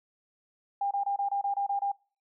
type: tone bursts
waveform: sine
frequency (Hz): 801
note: G5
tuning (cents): +37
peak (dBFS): -26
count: 9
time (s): 0.81-1.918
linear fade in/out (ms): 5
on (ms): 100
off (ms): 26
effects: noise-tail reverb RT60 0.4 s tail -26 dB re dry